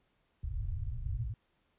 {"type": "low-pass noise", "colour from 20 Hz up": "white", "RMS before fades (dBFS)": -36, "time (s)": [0.43, 1.34], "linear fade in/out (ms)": 2, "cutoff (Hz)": 120, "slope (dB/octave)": 96, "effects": ["pink hiss -75 dBFS RMS until 1.78 s", "resampled to 8000 Hz"]}